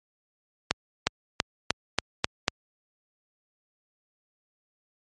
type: accelerating click train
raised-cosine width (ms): 0.2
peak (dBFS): -3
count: 7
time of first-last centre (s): 0.71-2.481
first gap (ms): 360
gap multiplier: 0.92
effects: high-pass 60 Hz 12 dB/octave + MP3 48 kbps